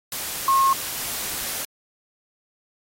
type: tone in noise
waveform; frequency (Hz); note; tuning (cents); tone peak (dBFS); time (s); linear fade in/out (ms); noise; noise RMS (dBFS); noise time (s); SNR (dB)
sine; 1079; C#6; -47; -15; 0.48-0.73; 2; white; -29; 0.12-1.65; +11
effects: AAC 48 kbps